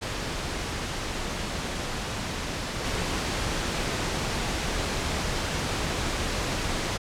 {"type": "noise with level steps", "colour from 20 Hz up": "pink", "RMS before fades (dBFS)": [-31, -28], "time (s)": [0.01, 6.98], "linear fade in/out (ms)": 20, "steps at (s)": 2.84, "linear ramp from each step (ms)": 5, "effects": ["low-pass 7000 Hz 12 dB/octave"]}